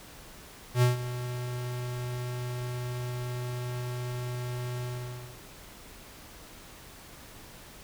square tone with ADSR envelope, 123.47 Hz, B2, in tune, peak -19 dBFS, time 0.74-5.42 s, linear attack 82 ms, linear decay 140 ms, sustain -14 dB, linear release 570 ms, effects pink hiss -49 dBFS RMS until 7.83 s

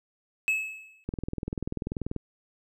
triangle tone with exponential decay, 2589 Hz, E7, 32 cents flat, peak -19 dBFS, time 0.48-1.04 s, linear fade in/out 0 ms, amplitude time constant 120 ms
click train, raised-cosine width 3 ms, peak -18 dBFS, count 23, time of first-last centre 1.09-2.163 s, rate 20.5 Hz
effects none

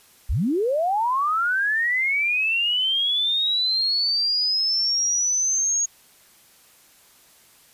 sine linear sweep, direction up, 34.65 to 6645 Hz, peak -19 dBFS, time 0.29-5.86 s, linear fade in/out 10 ms, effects white hiss -54 dBFS RMS until 7.73 s + resampled to 32000 Hz

